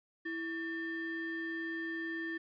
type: ring-modulated tone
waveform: triangle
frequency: 731 Hz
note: F#5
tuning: 21 cents flat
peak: -31 dBFS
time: 0.25-2.38 s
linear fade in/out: 10 ms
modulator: 1060 Hz
effects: resampled to 11025 Hz + 12-bit